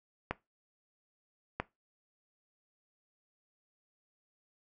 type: clicks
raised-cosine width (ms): 0.5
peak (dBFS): -17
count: 2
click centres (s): 0.31 / 1.6
effects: noise-tail reverb RT60 0.2 s tail -18 dB re dry